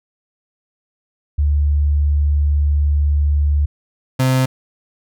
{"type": "tone pair in turn", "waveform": ["sine", "35% pulse"], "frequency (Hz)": [73, 130.07], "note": ["D2", "C3"], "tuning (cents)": [-10, -10], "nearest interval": "minor seventh", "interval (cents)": 1000, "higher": "second", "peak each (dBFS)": [-12, -11], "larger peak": "second", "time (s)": [[1.38, 3.66], [4.19, 4.46]], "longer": "first", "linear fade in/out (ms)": 10, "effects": []}